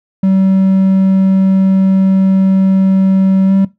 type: tone with pitch glide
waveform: triangle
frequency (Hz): 191.3 to 193.97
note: G3 to G3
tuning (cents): -42 to -18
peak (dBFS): -5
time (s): 0.23-3.65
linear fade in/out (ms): 5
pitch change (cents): +24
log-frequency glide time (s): 3.46-3.53
effects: noise-tail reverb RT60 0.2 s tail -19 dB re dry